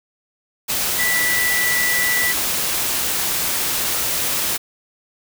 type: tone in noise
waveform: sine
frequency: 1968 Hz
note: B6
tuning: 7 cents flat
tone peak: -18 dBFS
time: 0.98-2.33 s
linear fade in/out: 20 ms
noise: white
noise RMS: -21 dBFS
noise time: 0.68-4.58 s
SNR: 0 dB
effects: none